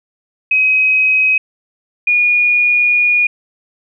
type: tone pair in turn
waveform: sine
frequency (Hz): 2533 / 2443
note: D#7 / D#7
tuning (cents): +30 / -32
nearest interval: minor second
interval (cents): 62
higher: first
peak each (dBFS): -9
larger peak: neither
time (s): 0.51-1.38 / 2.07-3.27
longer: second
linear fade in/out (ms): 5
effects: none